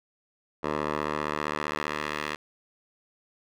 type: tone with band-pass filter sweep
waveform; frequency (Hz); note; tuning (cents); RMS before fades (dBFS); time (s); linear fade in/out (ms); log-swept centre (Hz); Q
10% pulse; 75.2; D2; +42; -31; 0.63-2.36; 10; 850 to 2100; 0.93
effects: none